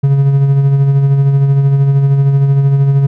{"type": "tone with tremolo", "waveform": "triangle", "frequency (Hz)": 138.59, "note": "C#3", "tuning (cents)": 0, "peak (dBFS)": -3, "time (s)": [0.03, 3.07], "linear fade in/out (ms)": 10, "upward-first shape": "sine", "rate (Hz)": 13, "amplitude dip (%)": 40, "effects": []}